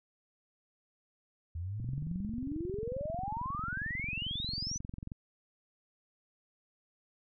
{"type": "exponential sweep", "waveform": "sine", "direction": "up", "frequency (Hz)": [79.8, 6110], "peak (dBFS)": -35, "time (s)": [1.55, 4.78], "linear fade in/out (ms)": 5}
{"type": "click train", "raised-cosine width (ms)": 5, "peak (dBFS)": -29, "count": 75, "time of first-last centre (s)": [1.8, 5.118], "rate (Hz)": 22.3}
{"effects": []}